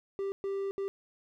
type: tone bursts at uneven times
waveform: triangle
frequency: 393.1 Hz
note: G4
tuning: 5 cents sharp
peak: -29 dBFS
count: 3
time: 0.19-0.32 / 0.44-0.71 / 0.78-0.88 s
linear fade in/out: 0 ms
effects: none